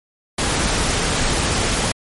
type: noise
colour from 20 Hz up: pink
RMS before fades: -19 dBFS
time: 0.38-1.92 s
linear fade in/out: 5 ms
effects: MP3 48 kbps